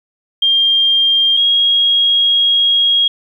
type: tone pair in turn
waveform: sine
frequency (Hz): 3201 / 3282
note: G7 / G#7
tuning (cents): +36 / -21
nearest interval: unison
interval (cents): 43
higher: second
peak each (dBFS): -9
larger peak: neither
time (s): 0.42-1.37 / 1.37-3.08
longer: second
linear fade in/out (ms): 5
effects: 8-bit

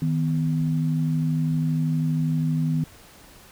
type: tone pair together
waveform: sine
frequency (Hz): 157.5 / 250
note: D#3 / B3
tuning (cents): +21 / +21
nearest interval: minor sixth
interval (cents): 800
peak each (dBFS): -21 / -27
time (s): 0.02-2.84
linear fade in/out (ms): 2
effects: pink hiss -49 dBFS RMS until 3.51 s

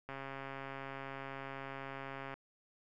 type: click train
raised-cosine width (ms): 0.5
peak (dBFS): -29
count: 307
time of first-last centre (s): 0.09-2.34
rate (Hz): 136
effects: none

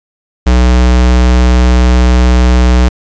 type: tone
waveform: square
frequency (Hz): 61.74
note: B1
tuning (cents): 0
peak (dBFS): -5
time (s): 0.46-2.89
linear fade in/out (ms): 10
effects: resampled to 16000 Hz + 7-bit

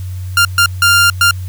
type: tone bursts at uneven times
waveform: sawtooth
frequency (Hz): 1396.9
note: F6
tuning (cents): 0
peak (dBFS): -3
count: 4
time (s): 0.37-0.45 / 0.58-0.66 / 0.82-1.1 / 1.21-1.31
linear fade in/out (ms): 2
effects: added 92 Hz sine -20 dBFS peak until 1.48 s + white hiss -42 dBFS RMS until 1.48 s

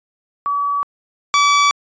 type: tone pair in turn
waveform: sine / sawtooth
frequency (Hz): 1142 / 1148.6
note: D6 / D6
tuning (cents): -49 / -39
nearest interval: unison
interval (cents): 10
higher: second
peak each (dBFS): -16 / -7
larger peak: second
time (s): 0.46-0.83 / 1.34-1.71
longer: neither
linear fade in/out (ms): 0
effects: resampled to 16000 Hz

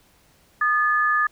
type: tone pair together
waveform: sine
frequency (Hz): 1224 / 1725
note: D#6 / A6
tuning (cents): -29 / -35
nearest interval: tritone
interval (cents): 594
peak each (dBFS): -20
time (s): 0.61-1.27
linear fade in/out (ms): 5
effects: pink hiss -58 dBFS RMS until 1.31 s

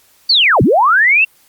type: linear two-way sweep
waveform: sine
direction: down then up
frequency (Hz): 4699 to 90.5 to 2755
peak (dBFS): -7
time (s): 0.29-1.25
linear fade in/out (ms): 10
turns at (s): 0.62
effects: white hiss -51 dBFS RMS until 1.48 s + Opus 48 kbps

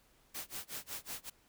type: noise with tremolo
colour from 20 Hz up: white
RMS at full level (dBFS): -41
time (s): 0.34-1.3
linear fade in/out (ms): 10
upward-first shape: sine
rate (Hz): 5.4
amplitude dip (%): 100
effects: pink hiss -68 dBFS RMS until 1.48 s

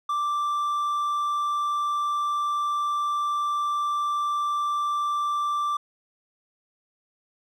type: tone with hard clipping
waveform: triangle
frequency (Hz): 1174.7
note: D6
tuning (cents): 0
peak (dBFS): -24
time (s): 0.09-5.77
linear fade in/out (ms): 5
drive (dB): 6
effects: none

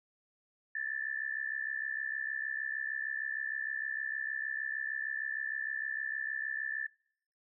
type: tone with amplitude modulation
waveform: sine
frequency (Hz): 1760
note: A6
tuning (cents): 0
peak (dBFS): -30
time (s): 0.75-6.87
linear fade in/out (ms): 5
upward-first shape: sine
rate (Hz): 66.5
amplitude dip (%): 85
effects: noise-tail reverb RT60 0.7 s tail -26 dB re dry

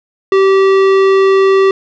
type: tone with tanh clipping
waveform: sine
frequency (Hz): 387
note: G4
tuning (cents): -22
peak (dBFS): -8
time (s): 0.32-1.71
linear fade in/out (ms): 2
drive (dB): 16
effects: none

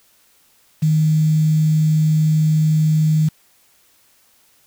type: tone with quantisation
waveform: sine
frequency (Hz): 155.56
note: D#3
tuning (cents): 0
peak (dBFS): -12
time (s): 0.82-3.29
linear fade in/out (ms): 10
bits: 6
effects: white hiss -56 dBFS RMS until 4.66 s

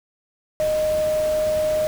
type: tone in noise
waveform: sine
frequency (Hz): 617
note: D#5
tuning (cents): -15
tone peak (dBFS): -18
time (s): 0.6-1.87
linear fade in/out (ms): 0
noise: pink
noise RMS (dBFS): -34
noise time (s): 0.6-1.87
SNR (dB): +13
effects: none

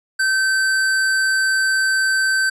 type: tone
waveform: square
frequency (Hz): 1546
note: G6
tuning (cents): -24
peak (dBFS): -16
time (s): 0.19-2.5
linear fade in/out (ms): 10
effects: resampled to 24000 Hz

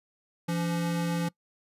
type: tone pair together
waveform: square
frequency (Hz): 170 / 285.9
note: F3 / D4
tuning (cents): -46 / -46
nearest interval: major sixth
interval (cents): 900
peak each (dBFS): -28 / -36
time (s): 0.48-1.29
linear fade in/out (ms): 10
effects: noise-tail reverb RT60 0.1 s tail -22 dB re dry + resampled to 32000 Hz

